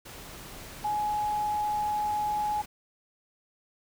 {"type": "tone in noise", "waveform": "sine", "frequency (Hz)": 840, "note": "G#5", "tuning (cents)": 19, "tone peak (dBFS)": -26, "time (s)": [0.84, 2.62], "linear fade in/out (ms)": 10, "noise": "pink", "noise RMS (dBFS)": -44, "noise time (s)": [0.05, 2.66], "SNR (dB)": 15, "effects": []}